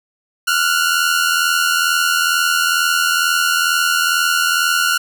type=tone pair together; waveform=sawtooth; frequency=1382.8 / 1465 Hz; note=F6 / F#6; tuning=-18 / -18 cents; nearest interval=minor second; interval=100 cents; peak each=-13 dBFS; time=0.47-4.98 s; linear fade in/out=10 ms; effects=none